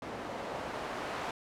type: noise with low-pass filter sweep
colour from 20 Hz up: blue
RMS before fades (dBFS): -39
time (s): 0.02-1.31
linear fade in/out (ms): 2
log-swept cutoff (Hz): 570 to 900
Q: 0.76
effects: none